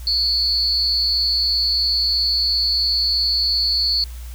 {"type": "tone with amplitude modulation", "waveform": "sine", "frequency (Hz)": 4435, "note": "C#8", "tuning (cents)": 0, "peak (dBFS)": -12, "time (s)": [0.07, 4.04], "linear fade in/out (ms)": 2, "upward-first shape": "sine", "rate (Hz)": 243, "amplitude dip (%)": 90, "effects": ["added 60 Hz sine -30 dBFS peak until 4.34 s", "white hiss -45 dBFS RMS until 4.34 s"]}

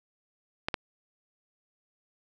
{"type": "clicks", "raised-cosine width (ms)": 0.3, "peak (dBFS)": -12, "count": 2, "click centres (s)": [0.685, 0.742], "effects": []}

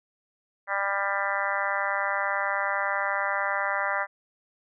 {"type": "harmonic tone", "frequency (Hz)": 198.3, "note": "G3", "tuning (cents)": 20, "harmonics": [3, 4, 5, 6, 7, 8, 9, 10], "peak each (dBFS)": [-33, -33, -33, -33, -33, -33, -33, -33], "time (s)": [0.67, 4.07], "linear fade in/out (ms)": 50, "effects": []}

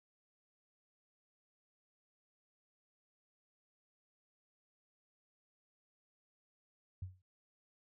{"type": "tone with exponential decay", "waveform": "sine", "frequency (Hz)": 92.6, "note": "F#2", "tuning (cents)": 2, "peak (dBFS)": -37, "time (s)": [7.02, 7.22], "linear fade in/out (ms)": 5, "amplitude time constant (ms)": 43, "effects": []}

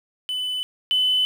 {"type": "tone pair in turn", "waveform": "triangle", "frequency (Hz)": [3005, 3016], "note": ["F#7", "F#7"], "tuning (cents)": [26, 32], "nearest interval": "unison", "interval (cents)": 6, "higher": "second", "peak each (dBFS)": [-22, -14], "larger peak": "second", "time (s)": [[0.29, 0.63], [0.91, 1.25]], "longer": "neither", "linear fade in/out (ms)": 0, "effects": ["tanh soft clip ceiling -14 dBFS", "8-bit"]}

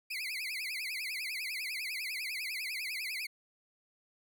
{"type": "tone with vibrato", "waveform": "30% pulse", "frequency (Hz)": 2294, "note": "D7", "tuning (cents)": -41, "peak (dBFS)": -33, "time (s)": [0.1, 3.27], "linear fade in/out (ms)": 10, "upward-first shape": "triangle", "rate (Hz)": 10, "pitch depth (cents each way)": 250, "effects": ["12-bit"]}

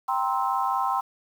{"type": "chord", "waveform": "sine", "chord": "C dominant seventh", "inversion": "second", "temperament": "just", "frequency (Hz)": [784.9, 941.9, 1046.5, 1308.1], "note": ["G5", "Bb5", "C6", "E6"], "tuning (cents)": [2, 18, 0, -14], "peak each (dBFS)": [-27, -30, -26, -31], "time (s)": [0.08, 1.01], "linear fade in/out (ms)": 10, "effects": ["8-bit"]}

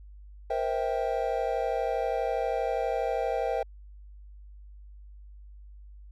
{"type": "chord", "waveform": "triangle", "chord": "C dominant seventh", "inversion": "third", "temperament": "just", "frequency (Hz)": [470.9, 523.3, 654.1, 784.9], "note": ["Bb4", "C5", "E5", "G5"], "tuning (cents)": [18, 0, -14, 2], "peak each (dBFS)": -30, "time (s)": [0.5, 3.63], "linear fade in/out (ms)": 5, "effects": ["added 50 Hz sine -45 dBFS peak until 6.11 s"]}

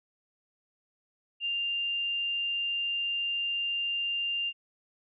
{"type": "tone", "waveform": "sine", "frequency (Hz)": 2794, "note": "F7", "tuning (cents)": 0, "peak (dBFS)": -28, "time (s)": [1.4, 4.53], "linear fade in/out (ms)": 50, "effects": []}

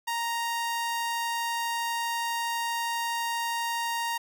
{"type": "tone", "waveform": "sawtooth", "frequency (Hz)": 932.3, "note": "A#5", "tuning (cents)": 0, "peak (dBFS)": -24, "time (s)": [0.07, 4.18], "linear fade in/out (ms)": 10, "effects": []}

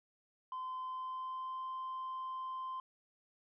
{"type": "tone with pitch glide", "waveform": "sine", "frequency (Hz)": [1029, 1040.4], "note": ["C6", "C6"], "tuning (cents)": [-29, -10], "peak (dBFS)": -37, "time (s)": [0.52, 2.8], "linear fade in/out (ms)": 2, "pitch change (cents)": 19, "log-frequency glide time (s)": [0.8, 1.66], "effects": ["tanh soft clip ceiling -37 dBFS"]}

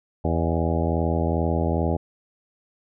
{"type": "harmonic tone with a mistuned harmonic", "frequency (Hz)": 82.41, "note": "E2", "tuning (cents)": 0, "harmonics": [1, 2, 3, 4, 5, 6, 7, 8, 9, 10], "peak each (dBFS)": [-24, -27, -29, -30, -31, -32, -32, -33, -34, -34], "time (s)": [0.24, 1.97], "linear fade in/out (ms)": 10, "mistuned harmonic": 8, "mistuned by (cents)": -59, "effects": []}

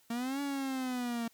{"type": "linear two-way sweep", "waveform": "45% pulse", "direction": "up then down", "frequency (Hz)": [228.9, 284.5, 228.9], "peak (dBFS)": -33, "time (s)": [0.1, 1.28], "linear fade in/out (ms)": 5, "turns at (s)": 0.41, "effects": ["white hiss -66 dBFS RMS until 1.33 s"]}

